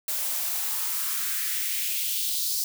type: noise with high-pass filter sweep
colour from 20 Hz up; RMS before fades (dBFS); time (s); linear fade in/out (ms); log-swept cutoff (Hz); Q
blue; -28; 0.08-2.64; 2; 480 to 4900; 2.4
effects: none